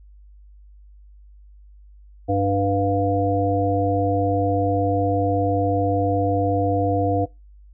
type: harmonic tone with a mistuned harmonic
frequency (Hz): 98.6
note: G2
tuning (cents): +11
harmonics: 1 / 3 / 5 / 7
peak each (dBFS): -23 / -23 / -23 / -23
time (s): 2.28-7.26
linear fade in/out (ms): 20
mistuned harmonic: 7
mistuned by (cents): +22
effects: noise-tail reverb RT60 0.2 s tail -20 dB re dry + added 50 Hz sine -44 dBFS peak until 7.73 s